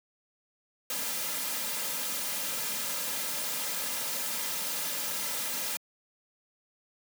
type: noise with comb filter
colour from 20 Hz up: white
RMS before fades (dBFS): -33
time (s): 0.9-5.77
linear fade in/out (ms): 2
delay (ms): 2.7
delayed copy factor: -0.6
effects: high-pass 200 Hz 12 dB/octave